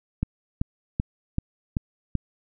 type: click train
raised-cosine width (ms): 5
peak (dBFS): -11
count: 6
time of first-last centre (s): 0.23-2.153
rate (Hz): 2.6
effects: none